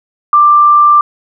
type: tone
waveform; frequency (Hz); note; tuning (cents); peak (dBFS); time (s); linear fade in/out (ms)
sine; 1182; D6; +11; -3; 0.33-1.01; 2
effects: none